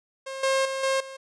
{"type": "tone with level steps", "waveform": "sawtooth", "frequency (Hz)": 535, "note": "C5", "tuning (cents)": 38, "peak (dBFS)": [-29, -17, -24, -18, -34], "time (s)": [0.26, 1.17], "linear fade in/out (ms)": 10, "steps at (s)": [0.43, 0.65, 0.83, 1], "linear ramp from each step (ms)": 5, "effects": ["resampled to 22050 Hz"]}